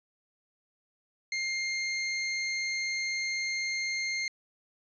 sawtooth tone, 2116 Hz, C7, 19 cents sharp, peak -26 dBFS, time 1.32-4.28 s, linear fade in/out 2 ms, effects resampled to 16000 Hz

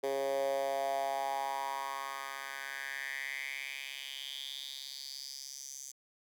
10% pulse tone with high-pass filter sweep, 136.8 Hz, C#3, 23 cents flat, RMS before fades -38 dBFS, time 0.03-5.92 s, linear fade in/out 10 ms, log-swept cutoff 450 to 6600 Hz, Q 5, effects none

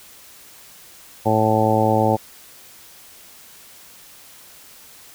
harmonic tone, 109.3 Hz, A2, 11 cents flat, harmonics 1 / 2 / 3 / 4 / 5 / 6 / 7 / 8, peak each -22 / -23 / -24 / -24 / -21 / -27 / -21 / -23 dBFS, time 1.25-2.17 s, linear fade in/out 20 ms, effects white hiss -45 dBFS RMS until 5.14 s

